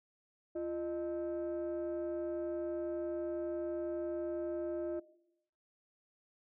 sine tone pair together, 344 / 614 Hz, F4 / D#5, -26 / -23 cents, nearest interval minor seventh, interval 1003 cents, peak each -35 / -38 dBFS, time 0.55-5 s, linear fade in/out 10 ms, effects noise-tail reverb RT60 0.8 s tail -18 dB re dry + tanh soft clip ceiling -32 dBFS

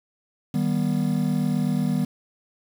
triangle chord, Eb augmented, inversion none, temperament just, 155.56 / 194.45 / 243.1 Hz, Eb3 / G3 / B3, 0 / -14 / -27 cents, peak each -23 dBFS, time 0.54-2.05 s, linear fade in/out 5 ms, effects 7-bit

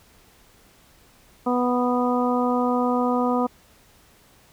harmonic tone, 246.9 Hz, B3, in tune, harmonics 1 / 2 / 3 / 4 / 5, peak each -22 / -25 / -27 / -28 / -29 dBFS, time 1.46-3.47 s, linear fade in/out 10 ms, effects pink hiss -55 dBFS RMS until 4.52 s

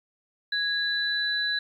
sine tone pair together, 1661.2 / 3981 Hz, G#6 / B7, 0 / +13 cents, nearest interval octave + minor third, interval 1513 cents, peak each -27 dBFS, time 0.52-1.59 s, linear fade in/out 5 ms, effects 10-bit

